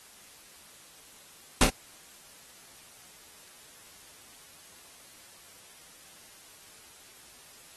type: noise with echo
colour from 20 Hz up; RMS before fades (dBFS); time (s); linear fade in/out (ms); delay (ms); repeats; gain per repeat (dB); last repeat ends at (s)
pink; -19; 1.61-1.64; 2; 28; 2; -5; 1.696
effects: white hiss -53 dBFS RMS until 7.76 s + AAC 32 kbps